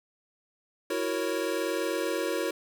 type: chord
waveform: square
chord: F# dominant seventh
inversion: third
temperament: equal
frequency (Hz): 329.6 / 370 / 466.2 / 554.4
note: E4 / F#4 / A#4 / C#5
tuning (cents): 0 / 0 / 0 / 0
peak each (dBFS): -34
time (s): 0.9-2.51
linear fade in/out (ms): 5
effects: none

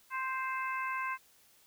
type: harmonic tone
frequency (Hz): 523.3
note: C5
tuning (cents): 0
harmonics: 2 / 3 / 4 / 5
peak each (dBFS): -35 / -39 / -41 / -43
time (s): 0.1-1.18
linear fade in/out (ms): 50
effects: white hiss -64 dBFS RMS until 1.66 s

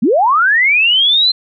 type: linear sweep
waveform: sine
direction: up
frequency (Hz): 185 to 4147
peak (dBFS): -8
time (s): 0.02-1.32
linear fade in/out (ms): 10
effects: none

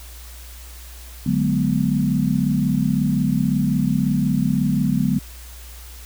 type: chord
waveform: sine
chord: G# half-diminished seventh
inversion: second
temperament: equal with one note detuned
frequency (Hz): 146.83 / 185 / 210.6 / 246.9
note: D3 / F#3 / G#3 / B3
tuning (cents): 0 / 0 / +24 / 0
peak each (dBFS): -22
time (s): 1.26-5.19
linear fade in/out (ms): 5
effects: added 60 Hz sine -37 dBFS peak until 6.05 s + white hiss -43 dBFS RMS until 6.05 s

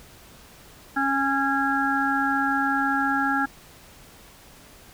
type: harmonic tone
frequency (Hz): 274.6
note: C#4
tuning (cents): -16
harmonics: 1 / 3 / 5 / 6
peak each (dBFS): -26 / -26 / -26 / -26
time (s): 0.96-3.46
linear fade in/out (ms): 10
effects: pink hiss -49 dBFS RMS until 4.93 s

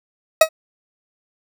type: tone with exponential decay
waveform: 40% pulse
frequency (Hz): 637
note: D#5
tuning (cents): +41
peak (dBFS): -3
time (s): 0.41-0.49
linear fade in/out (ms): 5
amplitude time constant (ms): 17
effects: none

